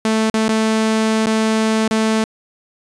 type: tone with dropouts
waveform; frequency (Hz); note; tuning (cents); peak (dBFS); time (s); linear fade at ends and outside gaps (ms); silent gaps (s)
sawtooth; 220; A3; 0; -10; 0.05-2.24; 2; 0.299-0.34 / 0.482-0.489 / 1.261-1.268 / 1.879-1.91
effects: resampled to 22050 Hz